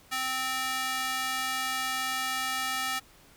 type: tone with high-pass filter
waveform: square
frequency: 260.1 Hz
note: C4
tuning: 10 cents flat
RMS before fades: -31 dBFS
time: 0.11-3 s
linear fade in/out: 20 ms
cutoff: 1300 Hz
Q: 0.96
effects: pink hiss -57 dBFS RMS until 3.36 s